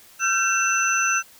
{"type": "tone cluster", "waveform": "sine", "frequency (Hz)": [1359, 1554, 2689, 6030], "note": ["F6", "G6", "E7", "F#8"], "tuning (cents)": [-48, -16, 34, 32], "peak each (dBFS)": -24, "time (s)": [0.19, 1.23], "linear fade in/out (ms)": 50, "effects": ["white hiss -50 dBFS RMS until 1.39 s"]}